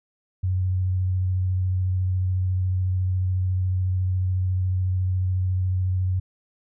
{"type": "tone with vibrato", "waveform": "sine", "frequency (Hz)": 92.5, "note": "F#2", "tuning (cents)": 0, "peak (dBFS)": -20, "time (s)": [0.43, 6.2], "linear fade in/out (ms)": 10, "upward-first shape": "triangle", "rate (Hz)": 14, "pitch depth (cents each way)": 19, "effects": []}